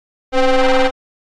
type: ring-modulated tone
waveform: 35% pulse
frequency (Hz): 261.6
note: C4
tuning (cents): 0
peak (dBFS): -5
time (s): 0.32-0.91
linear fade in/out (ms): 50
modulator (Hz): 252
effects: low-pass 4000 Hz 12 dB/octave + AAC 32 kbps

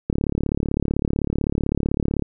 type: click train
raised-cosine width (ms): 3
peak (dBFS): -8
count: 77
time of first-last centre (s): 0.1-2.223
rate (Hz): 35.8
effects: none

